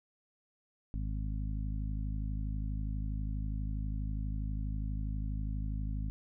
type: harmonic tone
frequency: 52.3 Hz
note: G#1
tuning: 13 cents sharp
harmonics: 1 / 2 / 3 / 4 / 5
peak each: -34 / -40 / -44 / -46 / -48 dBFS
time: 0.94-6.1 s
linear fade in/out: 0 ms
effects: none